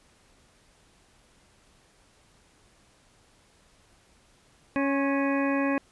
harmonic tone with a mistuned harmonic, 277.2 Hz, C#4, in tune, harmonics 1 / 2 / 3 / 4 / 6 / 7 / 8 / 9, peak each -25 / -30 / -37 / -34 / -35 / -38 / -45 / -37 dBFS, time 4.76-5.78 s, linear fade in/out 0 ms, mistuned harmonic 4, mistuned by -29 cents, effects pink hiss -61 dBFS RMS until 5.91 s + resampled to 24000 Hz

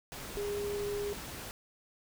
sine tone in noise, 408.8 Hz, G#4, 27 cents flat, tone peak -33 dBFS, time 0.37-1.13 s, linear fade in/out 0 ms, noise pink, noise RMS -43 dBFS, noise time 0.12-1.51 s, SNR +7 dB, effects none

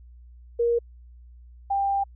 sine tone pair in turn, 471.2 / 792.5 Hz, A#4 / G5, +19 / +19 cents, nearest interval major sixth, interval 900 cents, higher second, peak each -19 / -21 dBFS, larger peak first, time 0.59-0.79 / 1.7-2.04 s, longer second, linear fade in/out 10 ms, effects added 60 Hz sine -45 dBFS peak until 2.15 s

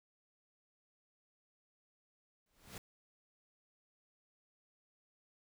pink noise with exponential growth, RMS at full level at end -45 dBFS, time 2.46-2.78 s, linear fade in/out 2 ms, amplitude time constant 68 ms, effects none

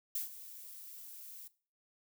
violet noise with ADSR envelope, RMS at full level -35 dBFS, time 0.15-1.48 s, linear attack 4 ms, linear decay 130 ms, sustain -15 dB, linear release 10 ms, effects noise-tail reverb RT60 0.4 s tail -19 dB re dry

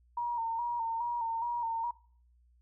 sine tone with vibrato, 932.3 Hz, A#5, in tune, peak -30 dBFS, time 0.17-1.91 s, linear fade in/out 5 ms, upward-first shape square, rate 2.4 Hz, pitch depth 40 cents each way, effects noise-tail reverb RT60 0.5 s tail -21 dB re dry + added 60 Hz sine -62 dBFS peak until 2.61 s

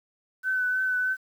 sine tone with vibrato, 1511 Hz, F#6, 36 cents sharp, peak -23 dBFS, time 0.43-1.17 s, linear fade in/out 50 ms, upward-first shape triangle, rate 3.2 Hz, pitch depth 24 cents each way, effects 9-bit

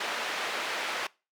white band-pass noise, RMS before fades -33 dBFS, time 0-1.07 s, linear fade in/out 5 ms, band 450 to 2500 Hz, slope 12 dB/octave, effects noise-tail reverb RT60 0.3 s tail -23 dB re dry

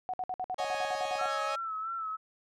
sine tone bursts, 740 Hz, F#5, in tune, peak -31 dBFS, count 12, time 0.09-1.258 s, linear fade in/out 0 ms, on 46 ms, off 56 ms
sawtooth chord, C# suspended second, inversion none, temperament equal, 554.4 / 622.3 / 830.6 Hz, C#5 / D#5 / G#5, 0 / 0 / 0 cents, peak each -33 dBFS, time 0.58-1.56 s, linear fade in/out 10 ms
sine tone with vibrato, 1318.5 Hz, E6, in tune, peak -33 dBFS, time 1.18-2.17 s, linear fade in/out 20 ms, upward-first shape sine, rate 3 Hz, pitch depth 50 cents each way
effects low-pass 6000 Hz 12 dB/octave

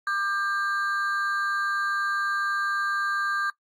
triangle ring-modulated tone, 1392 Hz, F6, 6 cents flat, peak -19 dBFS, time 0.07-3.5 s, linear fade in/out 2 ms, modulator 200 Hz, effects noise-tail reverb RT60 0.1 s tail -20 dB re dry + AAC 64 kbps

